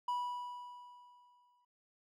triangle tone with exponential decay, 980 Hz, B5, 14 cents flat, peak -30 dBFS, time 0.08-1.65 s, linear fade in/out 5 ms, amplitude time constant 340 ms, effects none

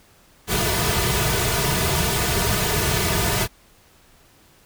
pink noise with comb filter, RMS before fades -21 dBFS, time 0.47-3.48 s, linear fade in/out 50 ms, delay 3.7 ms, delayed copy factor -1, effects pink hiss -54 dBFS RMS until 4.65 s

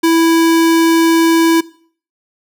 square tone, 329.6 Hz, E4, in tune, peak -9 dBFS, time 0.03-1.61 s, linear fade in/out 10 ms, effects noise-tail reverb RT60 0.5 s tail -20 dB re dry

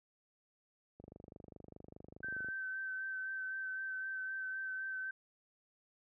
click train, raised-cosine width 2 ms, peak -38 dBFS, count 38, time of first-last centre 1-2.486 s, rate 24.9 Hz
sine tone with vibrato, 1541 Hz, G6, 30 cents flat, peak -38 dBFS, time 2.23-5.11 s, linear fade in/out 5 ms, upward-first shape sine, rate 3.9 Hz, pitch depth 18 cents each way
effects high-pass 60 Hz 12 dB/octave

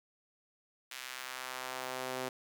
sawtooth tone with high-pass filter sweep, 128.8 Hz, C3, 27 cents flat, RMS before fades -41 dBFS, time 0.91-2.29 s, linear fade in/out 5 ms, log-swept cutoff 2200 to 390 Hz, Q 0.93, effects none

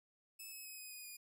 5% pulse tone with pitch steps, 2602 / 2571 / 2540 / 2509 / 2479 / 2449 Hz, E7 / E7 / D#7 / D#7 / D#7 / D#7, -23 / -44 / +35 / +14 / -7 / -28 cents, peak -40 dBFS, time 0.39-1.17 s, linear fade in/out 10 ms, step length 130 ms, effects none

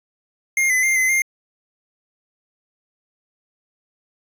square tone with pitch steps, 2124 / 2020 / 2106 / 2044 / 2114 Hz, C7 / B6 / C7 / C7 / C7, +25 / +39 / +11 / -41 / +17 cents, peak -16 dBFS, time 0.57-1.22 s, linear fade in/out 2 ms, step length 130 ms, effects resampled to 32000 Hz

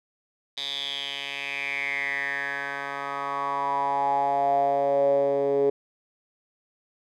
10% pulse tone with band-pass filter sweep, 140 Hz, C#3, 18 cents sharp, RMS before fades -26 dBFS, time 0.57-5.7 s, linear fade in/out 5 ms, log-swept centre 3800 to 430 Hz, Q 6.9, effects none

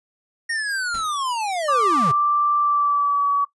square linear sweep, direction down, 1864.7 to 120 Hz, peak -23 dBFS, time 0.49-2.12 s, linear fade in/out 10 ms
pink noise with exponential decay, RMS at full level -36 dBFS, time 0.94-1.22 s, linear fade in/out 5 ms, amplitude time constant 59 ms
sine tone with pitch glide, 1174.7 to 1137.3 Hz, D6 to C#6, 0 to +44 cents, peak -16 dBFS, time 1.68-3.45 s, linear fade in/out 10 ms, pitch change -56 cents, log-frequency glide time 2.59-3.3 s
effects noise-tail reverb RT60 0.1 s tail -18 dB re dry + resampled to 24000 Hz

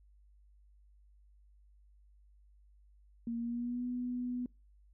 sine tone with pitch glide, 233.1 to 247 Hz, A#3 to B3, 0 to 0 cents, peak -34 dBFS, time 3.27-4.46 s, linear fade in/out 2 ms, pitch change +100 cents, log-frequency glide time 3.37-3.85 s, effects noise-tail reverb RT60 0.3 s tail -26 dB re dry + added 50 Hz sine -60 dBFS peak until 4.93 s

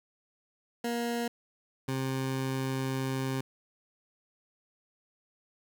20% pulse tone pair in turn, 236.3 / 132.62 Hz, A#3 / C3, +24 / +24 cents, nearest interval minor seventh, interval 1000 cents, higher first, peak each -25 dBFS, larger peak neither, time 0.84-1.28 / 1.88-3.41 s, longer second, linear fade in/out 5 ms, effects 11-bit

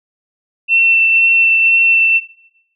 sine tone with vibrato, 2692 Hz, E7, 36 cents sharp, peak -8 dBFS, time 0.68-2.21 s, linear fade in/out 50 ms, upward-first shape sine, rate 2 Hz, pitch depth 9 cents each way, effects noise-tail reverb RT60 0.9 s tail -21 dB re dry

